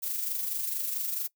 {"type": "noise with amplitude modulation", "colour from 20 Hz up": "violet", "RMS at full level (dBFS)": -30, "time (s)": [0.02, 1.28], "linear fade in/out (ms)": 20, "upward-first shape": "sine", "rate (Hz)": 24.5, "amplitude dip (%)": 45, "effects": ["noise-tail reverb RT60 0.1 s tail -21 dB re dry"]}